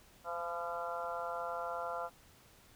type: harmonic tone with a mistuned harmonic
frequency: 171.4 Hz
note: F3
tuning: 32 cents flat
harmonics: 3 / 4 / 5 / 6 / 7 / 8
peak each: -43 / -41 / -46 / -45 / -47 / -43 dBFS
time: 0.24-2.1 s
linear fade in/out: 50 ms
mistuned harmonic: 6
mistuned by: -28 cents
effects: pink hiss -62 dBFS RMS until 2.75 s